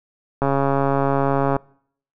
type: click train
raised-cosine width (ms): 1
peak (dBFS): -6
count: 159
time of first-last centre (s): 0.42-1.565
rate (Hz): 138
effects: noise-tail reverb RT60 0.6 s tail -24 dB re dry